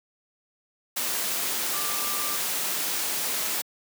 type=tone in noise; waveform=sine; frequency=1184 Hz; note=D6; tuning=14 cents sharp; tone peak=-35 dBFS; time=1.73-2.37 s; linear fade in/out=10 ms; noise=white; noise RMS=-28 dBFS; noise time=0.96-3.62 s; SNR=-10 dB; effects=high-pass 200 Hz 12 dB/octave